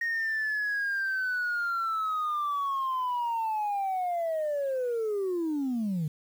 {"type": "linear sweep", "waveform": "sine", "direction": "down", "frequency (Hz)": [1864.7, 146.83], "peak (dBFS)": -25, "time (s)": [0.01, 6.08], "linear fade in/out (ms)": 5, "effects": ["tanh soft clip ceiling -25 dBFS", "9-bit"]}